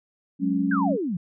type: chord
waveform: sine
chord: F# suspended second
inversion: none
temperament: just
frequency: 185 / 208.1 / 277.5 Hz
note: F#3 / G#3 / C#4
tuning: 0 / +4 / +2 cents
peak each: -26 / -27 / -23 dBFS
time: 0.39-0.98 s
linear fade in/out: 50 ms
type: exponential sweep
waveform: sine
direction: down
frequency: 1661.2 to 160.9 Hz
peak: -24 dBFS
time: 0.71-1.17 s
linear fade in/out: 5 ms
effects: none